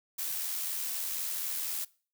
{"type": "noise with amplitude modulation", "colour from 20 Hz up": "blue", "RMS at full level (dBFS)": -33, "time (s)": [0.18, 1.85], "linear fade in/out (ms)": 10, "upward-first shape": "sine", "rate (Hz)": 84.1, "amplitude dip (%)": 35, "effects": ["noise-tail reverb RT60 0.4 s tail -22 dB re dry"]}